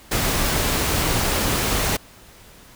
pink noise, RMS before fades -21 dBFS, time 0.11-1.97 s, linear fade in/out 10 ms, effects pink hiss -47 dBFS RMS until 2.75 s

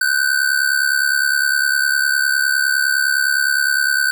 square ring-modulated tone, 1518 Hz, F#6, 44 cents sharp, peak -12 dBFS, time 0.01-4.11 s, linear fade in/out 0 ms, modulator 34.9 Hz, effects none

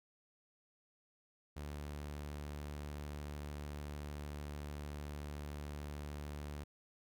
sawtooth tone, 73.42 Hz, D2, in tune, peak -39 dBFS, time 1.56-6.64 s, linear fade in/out 10 ms, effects none

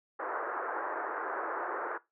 white band-pass noise, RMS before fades -36 dBFS, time 0.19-1.98 s, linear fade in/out 10 ms, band 340 to 1600 Hz, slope 48 dB/octave, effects noise-tail reverb RT60 0.2 s tail -19 dB re dry

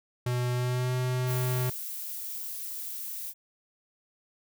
square tone with pitch glide, 123.47 to 126.58 Hz, B2 to B2, 0 to +43 cents, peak -27 dBFS, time 0.26-1.7 s, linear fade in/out 5 ms, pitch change +43 cents, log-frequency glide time 0.53-0.94 s
violet noise, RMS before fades -37 dBFS, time 1.26-3.34 s, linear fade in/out 50 ms
effects none

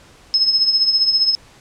sine tone with tremolo, 5180 Hz, E8, 31 cents flat, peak -9 dBFS, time 0.34-1.35 s, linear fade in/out 0 ms, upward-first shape triangle, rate 15 Hz, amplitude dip 70%, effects pink hiss -47 dBFS RMS until 1.6 s + low-pass 8000 Hz 12 dB/octave

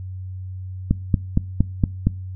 click train, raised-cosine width 5 ms, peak -3 dBFS, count 6, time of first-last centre 0.91-2.07 s, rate 4.31 Hz, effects noise-tail reverb RT60 0.4 s tail -23 dB re dry + added 93 Hz sine -29 dBFS peak until 2.35 s

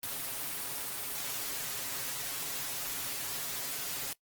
white noise with comb filter, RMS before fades -37 dBFS, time 0.03-4.13 s, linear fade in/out 2 ms, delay 7.2 ms, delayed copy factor +0.8, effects noise-tail reverb RT60 0.1 s tail -21 dB re dry + Opus 32 kbps

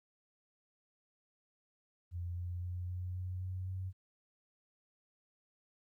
sine tone with pitch steps, 87.31 / 88.32 / 89.35 / 90.39 / 91.44 / 92.5 / 93.58 Hz, F2 / F2 / F2 / F#2 / F#2 / F#2 / F#2, 0 / +20 / +40 / -40 / -20 / 0 / +20 cents, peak -37 dBFS, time 2.11-3.93 s, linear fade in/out 50 ms, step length 260 ms, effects 13-bit

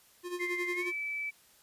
square tone with tremolo, 354.8 Hz, F4, 27 cents sharp, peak -33 dBFS, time 0.23-0.93 s, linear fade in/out 50 ms, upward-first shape sine, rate 11 Hz, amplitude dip 70%
sine tone with pitch glide, 2093 to 2309 Hz, C7 to D7, 0 to -30 cents, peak -33 dBFS, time 0.39-1.31 s, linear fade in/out 20 ms, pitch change +170 cents, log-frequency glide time 0.73-0.88 s
effects white hiss -62 dBFS RMS until 1.62 s + resampled to 32000 Hz

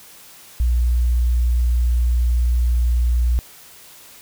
sine tone, 60 Hz, B1, 49 cents flat, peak -14 dBFS, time 0.6-3.39 s, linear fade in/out 0 ms, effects white hiss -44 dBFS RMS until 4.21 s

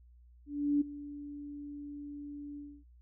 sine tone with ADSR envelope, 289.4 Hz, D4, 25 cents flat, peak -24 dBFS, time 0.46-2.84 s, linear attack 350 ms, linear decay 12 ms, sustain -17 dB, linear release 270 ms, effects added 60 Hz sine -56 dBFS peak until 3.01 s

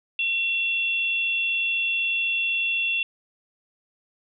sine tone pair together, 2718 / 3424 Hz, F7 / A7, -48 / -48 cents, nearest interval major third, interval 400 cents, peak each -22 / -31 dBFS, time 0.19-3.03 s, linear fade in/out 2 ms, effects none

